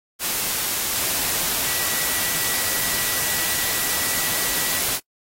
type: tone in noise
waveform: sine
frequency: 1944 Hz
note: B6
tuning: 28 cents flat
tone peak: -34 dBFS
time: 1.64-4.82 s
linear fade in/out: 50 ms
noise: white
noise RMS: -23 dBFS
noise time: 0.19-5 s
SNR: -14 dB
effects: noise-tail reverb RT60 0.1 s tail -26 dB re dry + AAC 48 kbps